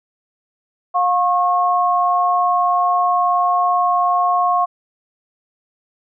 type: tone pair together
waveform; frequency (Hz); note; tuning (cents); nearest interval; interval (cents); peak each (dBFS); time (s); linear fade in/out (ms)
sine; 712 / 1089.5; F5 / C#6; +33 / -30; perfect fifth; 737; -16; 0.94-4.66; 20
effects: none